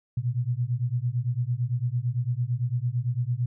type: beating tone pair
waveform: sine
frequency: 117.8 / 126.7 Hz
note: A#2 / B2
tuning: +19 / +45 cents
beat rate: 8.9 Hz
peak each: -27 dBFS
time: 0.17-3.46 s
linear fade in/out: 5 ms
effects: none